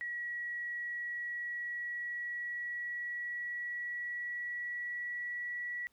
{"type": "tone with pitch glide", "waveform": "sine", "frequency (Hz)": [1921, 1940], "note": ["B6", "B6"], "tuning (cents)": [-48, -31], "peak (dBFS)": -36, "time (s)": [0.01, 5.87], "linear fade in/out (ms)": 0, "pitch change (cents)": 17, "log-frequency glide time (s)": [0.62, 5.66], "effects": ["pink hiss -73 dBFS RMS until 5.92 s"]}